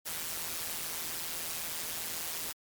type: noise with amplitude modulation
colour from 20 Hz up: white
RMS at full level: -34 dBFS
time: 0.05-2.53 s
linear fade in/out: 20 ms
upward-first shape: sine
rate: 164 Hz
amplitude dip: 70%
effects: MP3 96 kbps